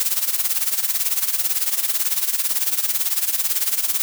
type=noise with tremolo; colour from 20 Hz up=blue; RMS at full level=-18 dBFS; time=0-4.02 s; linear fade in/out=0 ms; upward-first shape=sine; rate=18 Hz; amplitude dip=75%; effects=none